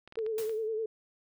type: clicks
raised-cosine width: 0.3 ms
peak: -33 dBFS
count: 6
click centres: 0.076 / 0.124 / 0.156 / 0.189 / 0.264 / 0.495 s
type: tone with vibrato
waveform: sine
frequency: 440 Hz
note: A4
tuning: in tune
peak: -30 dBFS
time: 0.17-0.86 s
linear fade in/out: 5 ms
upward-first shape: sine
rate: 9.8 Hz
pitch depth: 51 cents each way
type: noise with exponential decay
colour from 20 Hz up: white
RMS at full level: -40 dBFS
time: 0.38-0.68 s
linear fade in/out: 2 ms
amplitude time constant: 64 ms
effects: none